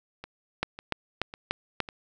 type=two click trains; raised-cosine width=0.3 ms; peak=-10 / -23 dBFS; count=5 / 4; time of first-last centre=0.63-1.803 / 0.24-1.888 s; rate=3.41 / 1.82 Hz; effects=none